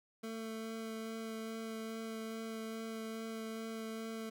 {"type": "tone with vibrato", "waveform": "25% pulse", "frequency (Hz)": 223.2, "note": "A3", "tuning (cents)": 25, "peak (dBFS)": -37, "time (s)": [0.23, 4.3], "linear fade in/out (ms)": 10, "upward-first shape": "sine", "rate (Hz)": 2.4, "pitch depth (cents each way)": 10, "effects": []}